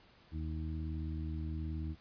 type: harmonic tone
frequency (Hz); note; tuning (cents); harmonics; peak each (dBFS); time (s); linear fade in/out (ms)
78.9; D#2; +25; 1 / 2 / 3 / 4; -37 / -44 / -48 / -46; 0.31-1.96; 50
effects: pink hiss -63 dBFS RMS until 2 s + resampled to 11025 Hz